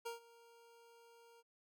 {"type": "tone with ADSR envelope", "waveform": "25% pulse", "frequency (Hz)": 466.2, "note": "A#4", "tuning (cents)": 0, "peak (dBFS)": -37, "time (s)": [0.05, 1.43], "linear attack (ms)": 14, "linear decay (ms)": 130, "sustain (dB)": -21, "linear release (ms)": 36, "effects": []}